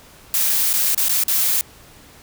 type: noise with dropouts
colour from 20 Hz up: blue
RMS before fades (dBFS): -18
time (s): 0.34-1.61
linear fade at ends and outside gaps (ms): 1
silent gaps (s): 0.731-0.737 / 0.947-0.977 / 1.085-1.093 / 1.237-1.281
effects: pink hiss -46 dBFS RMS until 2.22 s

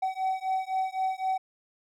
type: beating tone pair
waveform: triangle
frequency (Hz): 756 / 759.9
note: F#5 / F#5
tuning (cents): +37 / +46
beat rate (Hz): 3.9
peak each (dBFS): -28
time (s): 0.02-1.38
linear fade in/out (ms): 10
effects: none

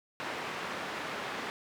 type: band-pass noise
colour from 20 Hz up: white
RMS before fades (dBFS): -38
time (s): 0.2-1.5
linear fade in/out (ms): 0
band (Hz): 170 to 1900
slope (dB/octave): 12
effects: none

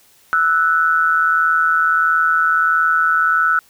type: tone pair together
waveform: sine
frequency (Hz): 1318.5 / 1480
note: E6 / F#6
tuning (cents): 0 / 0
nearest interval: major second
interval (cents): 200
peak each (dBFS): -15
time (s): 0.33-3.59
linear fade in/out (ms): 0
effects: white hiss -52 dBFS RMS until 3.69 s

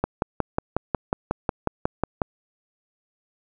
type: click train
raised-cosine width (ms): 1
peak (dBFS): -7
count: 13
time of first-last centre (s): 0.04-2.218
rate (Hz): 5.51
effects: none

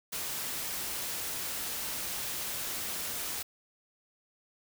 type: noise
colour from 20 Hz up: white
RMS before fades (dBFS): -36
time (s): 0.12-3.43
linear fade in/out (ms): 10
effects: none

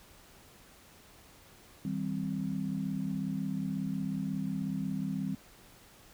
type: chord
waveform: sine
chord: C minor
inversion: first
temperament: equal with one note detuned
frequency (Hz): 159.48 / 196 / 261.6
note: Eb3 / G3 / C4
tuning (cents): +43 / 0 / 0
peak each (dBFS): -37 / -34 / -37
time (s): 1.85-5.35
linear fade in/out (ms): 2
effects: pink hiss -57 dBFS RMS until 6.13 s

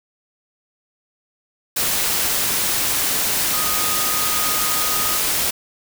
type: tone in noise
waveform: sine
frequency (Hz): 1244.5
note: D#6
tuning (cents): 0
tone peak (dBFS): -27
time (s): 3.53-5.18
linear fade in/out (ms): 10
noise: white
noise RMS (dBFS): -20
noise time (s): 1.76-5.51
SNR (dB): -10
effects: none

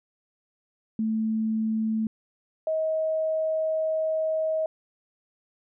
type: tone pair in turn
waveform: sine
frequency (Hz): 220.2 / 633.7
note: A3 / D#5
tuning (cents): +2 / +32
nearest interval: octave + tritone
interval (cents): 1830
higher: second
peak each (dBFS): -23 / -23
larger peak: neither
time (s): 0.99-2.07 / 2.67-4.66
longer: second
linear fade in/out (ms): 2
effects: none

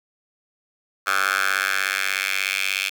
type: tone with high-pass filter sweep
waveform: 10% pulse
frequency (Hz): 96.6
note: G2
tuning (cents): -25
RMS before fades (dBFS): -23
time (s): 1.06-2.9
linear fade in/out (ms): 20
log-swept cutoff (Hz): 1300 to 2600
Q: 3.1
effects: 8-bit

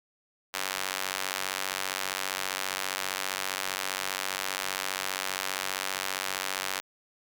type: tone with high-pass filter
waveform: square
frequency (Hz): 47.53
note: F#1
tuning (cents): +47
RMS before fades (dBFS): -33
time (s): 0.53-6.81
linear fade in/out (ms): 20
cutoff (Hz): 1200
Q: 0.57
effects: none

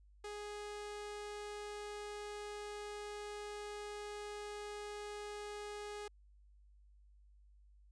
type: tone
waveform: sawtooth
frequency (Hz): 415.3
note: G#4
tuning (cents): 0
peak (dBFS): -40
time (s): 0.24-6.08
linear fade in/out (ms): 5
effects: added 50 Hz sine -61 dBFS peak until 7.91 s + resampled to 22050 Hz

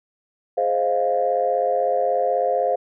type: chord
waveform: sine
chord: F minor seventh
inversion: first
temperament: equal with one note detuned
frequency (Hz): 419.4 / 523.3 / 622.3 / 698.5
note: Ab4 / C5 / Eb5 / F5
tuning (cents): +17 / 0 / 0 / 0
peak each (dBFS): -27 / -21 / -26 / -21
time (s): 0.57-2.76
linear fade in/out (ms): 10
effects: tanh soft clip ceiling -8 dBFS

